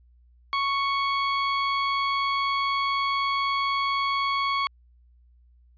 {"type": "tone", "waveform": "sawtooth", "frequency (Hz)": 1109, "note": "C#6", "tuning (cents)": 0, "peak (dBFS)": -19, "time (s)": [0.53, 4.67], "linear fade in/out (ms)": 0, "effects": ["added 60 Hz sine -54 dBFS peak until 5.77 s", "resampled to 11025 Hz"]}